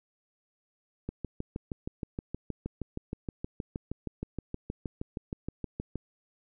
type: click train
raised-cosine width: 3 ms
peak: -21 dBFS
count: 32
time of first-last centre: 1.09-5.957 s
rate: 6.37 Hz
effects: none